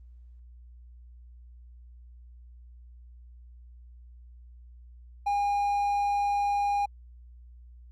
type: tone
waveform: triangle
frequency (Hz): 812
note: G#5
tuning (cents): -39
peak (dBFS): -22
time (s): 5.26-6.86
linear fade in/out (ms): 10
effects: added 60 Hz sine -47 dBFS peak until 7.91 s + Opus 32 kbps